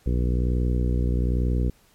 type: harmonic tone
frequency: 61.1 Hz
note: B1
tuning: 18 cents flat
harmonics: 1 / 2 / 3 / 4 / 5 / 6 / 7 / 8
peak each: -21 / -27 / -31 / -33 / -35 / -37 / -38 / -39 dBFS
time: 0.06-1.7 s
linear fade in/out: 5 ms
effects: pink hiss -59 dBFS RMS until 1.94 s + MP3 64 kbps